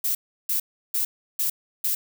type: noise bursts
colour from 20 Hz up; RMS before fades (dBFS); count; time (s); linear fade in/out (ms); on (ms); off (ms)
violet; -24; 5; 0.04-1.95; 5; 110; 340
effects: none